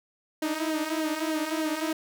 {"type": "tone with flanger", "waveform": "sawtooth", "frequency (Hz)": 313.4, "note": "D#4", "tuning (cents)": 13, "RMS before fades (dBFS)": -29, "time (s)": [0.42, 1.93], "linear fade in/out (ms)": 5, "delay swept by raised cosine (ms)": [0.8, 6.7], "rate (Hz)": 3.3, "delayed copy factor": -0.65, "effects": []}